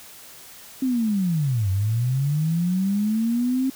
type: linear two-way sweep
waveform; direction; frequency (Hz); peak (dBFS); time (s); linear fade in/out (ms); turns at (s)
sine; down then up; 267.5 to 92.5 to 267.5; -19; 0.82-3.7; 5; 1.7
effects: white hiss -44 dBFS RMS until 3.75 s